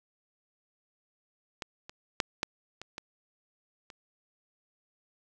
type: clicks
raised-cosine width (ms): 0.2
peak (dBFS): -18 / -26 / -8 / -11 / -24 / -21 / -29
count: 7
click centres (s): 1.622 / 1.895 / 2.202 / 2.431 / 2.816 / 2.981 / 3.902
effects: none